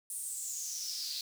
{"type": "noise with high-pass filter sweep", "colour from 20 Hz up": "pink", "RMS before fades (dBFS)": -39, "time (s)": [0.1, 1.21], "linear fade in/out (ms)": 2, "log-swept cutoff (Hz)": [9600, 4200], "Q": 6, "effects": []}